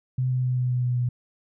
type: tone with pitch steps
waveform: sine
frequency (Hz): 128.1 / 127.22 / 126.34 / 125.46 / 124.6 / 123.74 / 122.88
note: C3 / C3 / B2 / B2 / B2 / B2 / B2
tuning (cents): -36 / -48 / +40 / +28 / +16 / +4 / -8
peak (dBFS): -21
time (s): 0.18-1.09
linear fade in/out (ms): 5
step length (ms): 130
effects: none